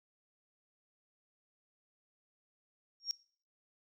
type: tone with exponential growth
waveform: sine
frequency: 5570 Hz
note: F8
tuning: 5 cents flat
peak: -28 dBFS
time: 3-3.11 s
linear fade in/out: 0 ms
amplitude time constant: 22 ms
effects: noise-tail reverb RT60 0.5 s tail -23 dB re dry